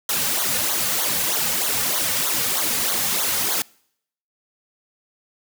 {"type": "noise with flanger", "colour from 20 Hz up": "white", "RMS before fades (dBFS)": -22, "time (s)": [0.09, 3.62], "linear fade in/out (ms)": 2, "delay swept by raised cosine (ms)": [0.38, 3.08], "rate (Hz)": 3.2, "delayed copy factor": -1, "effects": ["noise-tail reverb RT60 0.7 s tail -26 dB re dry"]}